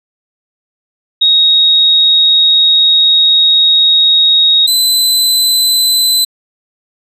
sine / sawtooth tone pair in turn, 3764 / 4028 Hz, A#7 / B7, +16 / +33 cents, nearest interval minor second, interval 117 cents, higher second, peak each -5 dBFS, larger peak neither, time 1.21-4.67 / 4.67-6.25 s, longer first, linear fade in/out 10 ms, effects resampled to 32000 Hz

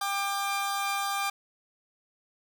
sawtooth tone pair together, 795.6 / 1192 Hz, G5 / D6, +25 / +25 cents, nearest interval perfect fifth, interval 700 cents, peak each -27 dBFS, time 0.01-1.3 s, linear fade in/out 5 ms, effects none

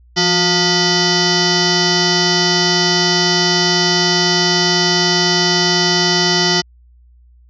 sine tone with frequency modulation, 2489 Hz, D#7, in tune, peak -11 dBFS, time 0.16-6.62 s, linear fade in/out 20 ms, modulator 532 Hz, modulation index 5.7, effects added 60 Hz sine -44 dBFS peak until 7.49 s

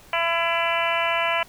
harmonic tone with a mistuned harmonic, 335.6 Hz, E4, 31 cents sharp, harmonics 2 / 3 / 4 / 5 / 6 / 7 / 8 / 9, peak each -26 / -26 / -30 / -31 / -31 / -27 / -31 / -31 dBFS, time 0.13-1.43 s, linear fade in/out 2 ms, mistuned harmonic 9, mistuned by -24 cents, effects pink hiss -50 dBFS RMS until 1.48 s

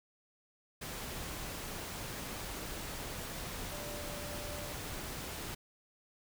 sine tone in noise, 587.3 Hz, D5, in tune, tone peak -46 dBFS, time 3.71-4.73 s, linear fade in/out 10 ms, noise pink, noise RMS -42 dBFS, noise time 0.81-5.55 s, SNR -7 dB, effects none

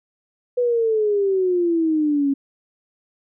sine exponential sweep, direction down, 496.9 to 273.4 Hz, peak -16 dBFS, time 0.57-2.34 s, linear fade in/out 10 ms, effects none

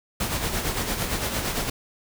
pink noise with tremolo, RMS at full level -25 dBFS, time 0.2-1.7 s, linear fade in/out 5 ms, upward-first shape sine, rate 8.8 Hz, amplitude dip 50%, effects none

